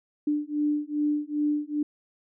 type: beating tone pair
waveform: sine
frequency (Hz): 295.4 / 297.9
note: D4 / D4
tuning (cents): +10 / +25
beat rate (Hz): 2.5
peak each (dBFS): -27 / -27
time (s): 0.27-1.83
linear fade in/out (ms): 5
effects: none